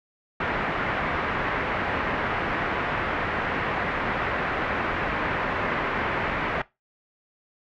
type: low-pass noise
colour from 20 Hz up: white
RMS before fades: -27 dBFS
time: 0.4-6.62 s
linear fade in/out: 5 ms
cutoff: 2000 Hz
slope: 24 dB/octave
effects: noise-tail reverb RT60 0.2 s tail -19 dB re dry